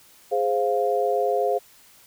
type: chord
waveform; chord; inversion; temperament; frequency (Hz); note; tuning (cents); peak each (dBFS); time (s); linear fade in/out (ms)
sine; F minor; first; equal; 415.3 / 523.3 / 698.5; Ab4 / C5 / F5; 0 / 0 / 0; -24; 0.31-1.59; 20
effects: white hiss -53 dBFS RMS until 2.06 s